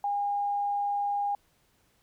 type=tone; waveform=sine; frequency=812 Hz; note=G#5; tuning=39 cents flat; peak=-26 dBFS; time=0.04-1.35 s; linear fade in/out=2 ms; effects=pink hiss -68 dBFS RMS until 2.02 s